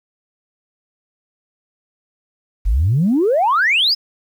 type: exponential sweep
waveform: sine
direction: up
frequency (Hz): 43.65 to 5274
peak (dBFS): -11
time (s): 2.65-3.95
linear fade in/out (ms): 20
effects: tanh soft clip ceiling -8 dBFS + 8-bit